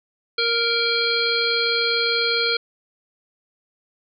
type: harmonic tone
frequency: 466.2 Hz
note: A#4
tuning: in tune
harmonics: 1 / 3 / 5 / 7 / 9 / 10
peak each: -25 / -25 / -26 / -26 / -23 / -32 dBFS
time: 0.38-2.57 s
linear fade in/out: 5 ms
effects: none